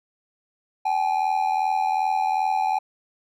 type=ring-modulated tone; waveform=triangle; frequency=810 Hz; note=G#5; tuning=43 cents flat; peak=-15 dBFS; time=0.85-2.79 s; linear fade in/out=10 ms; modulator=41.3 Hz; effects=none